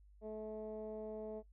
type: tone with low-pass filter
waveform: 15% pulse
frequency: 215.9 Hz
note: A3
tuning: 33 cents flat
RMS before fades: -45 dBFS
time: 0.21-1.43 s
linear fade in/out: 50 ms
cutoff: 550 Hz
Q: 3.7
effects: noise-tail reverb RT60 0.1 s tail -20 dB re dry + added 50 Hz sine -60 dBFS peak until 1.52 s